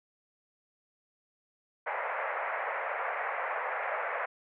pink band-pass noise, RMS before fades -34 dBFS, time 1.86-4.26 s, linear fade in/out 10 ms, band 520 to 2200 Hz, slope 48 dB/octave, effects none

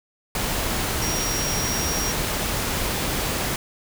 sine tone in noise, 5640 Hz, F8, 16 cents sharp, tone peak -27 dBFS, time 1.02-2.12 s, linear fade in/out 2 ms, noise pink, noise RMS -25 dBFS, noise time 0.35-3.56 s, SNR -5 dB, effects none

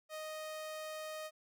sawtooth tone, 622.3 Hz, D#5, in tune, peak -38 dBFS, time 0.09-1.31 s, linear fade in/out 50 ms, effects none

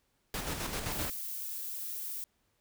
pink noise with tremolo, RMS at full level -35 dBFS, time 0.34-1.1 s, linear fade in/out 2 ms, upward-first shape square, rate 7.7 Hz, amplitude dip 40%
violet noise, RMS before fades -39 dBFS, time 0.92-2.24 s, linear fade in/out 0 ms
effects pink hiss -75 dBFS RMS until 2.6 s

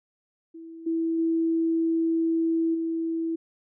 sine tone with level steps, 328.2 Hz, E4, 8 cents flat, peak -39 / -23 / -21 / -25 dBFS, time 0.54-3.36 s, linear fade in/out 10 ms, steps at 0.86 / 1.18 / 2.74 s, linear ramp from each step 10 ms, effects none

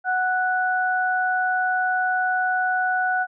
sine tone pair together, 740 / 1480 Hz, F#5 / F#6, 0 / 0 cents, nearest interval octave, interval 1200 cents, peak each -22 dBFS, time 0.04-3.27 s, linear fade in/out 50 ms, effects none

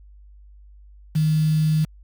sine tone with quantisation, 155.56 Hz, D#3, in tune, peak -16 dBFS, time 1.15-1.85 s, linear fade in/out 10 ms, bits 6, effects added 50 Hz sine -44 dBFS peak until 2.03 s

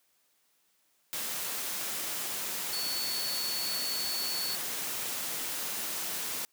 sine tone in noise, 4435 Hz, C#8, in tune, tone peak -33 dBFS, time 2.73-4.55 s, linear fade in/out 0 ms, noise white, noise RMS -35 dBFS, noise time 1.13-6.45 s, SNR -1 dB, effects white hiss -71 dBFS RMS until 6.52 s + high-pass 150 Hz 12 dB/octave

